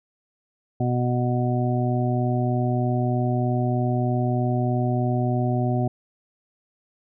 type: harmonic tone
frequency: 123.2 Hz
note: B2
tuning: 4 cents flat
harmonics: 1 / 2 / 3 / 5 / 6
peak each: -22 / -26 / -30 / -31 / -30 dBFS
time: 0.8-5.88 s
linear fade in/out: 5 ms
effects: none